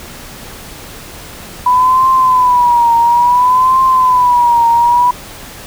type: tone with vibrato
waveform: sine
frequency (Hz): 987.8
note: B5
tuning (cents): 0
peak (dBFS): -6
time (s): 1.66-5.11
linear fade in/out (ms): 5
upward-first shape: triangle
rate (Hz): 0.58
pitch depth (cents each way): 110
effects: pink hiss -31 dBFS RMS until 5.66 s